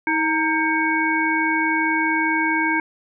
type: harmonic tone with a mistuned harmonic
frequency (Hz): 318.4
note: D#4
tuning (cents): +40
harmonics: 1 / 3 / 5 / 7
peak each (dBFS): -23 / -23 / -23 / -23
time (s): 0.07-2.8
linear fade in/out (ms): 2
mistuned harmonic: 3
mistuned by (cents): -59
effects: none